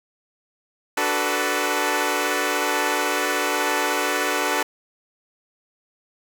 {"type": "chord", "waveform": "10% pulse", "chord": "B minor seventh", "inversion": "first", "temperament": "equal with one note detuned", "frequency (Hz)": [293.7, 374.5, 440, 493.9], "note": ["D4", "F#4", "A4", "B4"], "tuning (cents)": [0, 21, 0, 0], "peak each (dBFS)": -18, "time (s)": [0.97, 4.63], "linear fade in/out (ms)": 5, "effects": []}